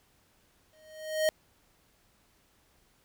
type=tone with exponential growth; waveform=square; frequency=624 Hz; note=D#5; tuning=5 cents sharp; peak=-22 dBFS; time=0.73-1.29 s; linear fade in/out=0 ms; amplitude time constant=120 ms; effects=pink hiss -67 dBFS RMS until 3.04 s